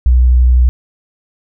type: tone with vibrato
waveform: sine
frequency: 62 Hz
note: B1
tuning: 7 cents sharp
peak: -5 dBFS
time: 0.06-0.69 s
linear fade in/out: 0 ms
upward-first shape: sine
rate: 12 Hz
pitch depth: 13 cents each way
effects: none